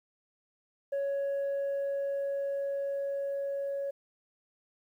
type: tone with level ramp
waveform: sine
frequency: 557 Hz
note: C#5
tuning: 8 cents sharp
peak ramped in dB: -26 to -30 dBFS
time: 0.92-3.91 s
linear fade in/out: 10 ms
effects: tanh soft clip ceiling -28 dBFS + 11-bit